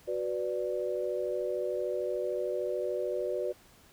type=chord; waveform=sine; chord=B minor; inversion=second; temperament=equal; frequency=370 / 493.9 / 587.3 Hz; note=F#4 / B4 / D5; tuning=0 / 0 / 0 cents; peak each=-34 dBFS; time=0.07-3.53 s; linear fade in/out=20 ms; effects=pink hiss -59 dBFS RMS until 3.92 s